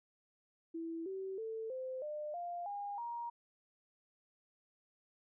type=tone with pitch steps; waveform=sine; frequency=329.6 / 383 / 445.1 / 517.2 / 601 / 698.4 / 811.6 / 943.1 Hz; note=E4 / G4 / A4 / C5 / D5 / F5 / G#5 / A#5; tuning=0 / -40 / +20 / -20 / +40 / 0 / -40 / +20 cents; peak=-39 dBFS; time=0.74-3.3 s; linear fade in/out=10 ms; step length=320 ms; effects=none